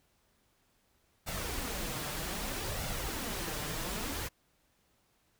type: noise with flanger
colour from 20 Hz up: pink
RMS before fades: -37 dBFS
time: 1.26-4.29 s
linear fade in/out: 20 ms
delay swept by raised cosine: 1.4 to 6.7 ms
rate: 0.63 Hz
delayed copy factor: +0.5
effects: pink hiss -72 dBFS RMS until 5.39 s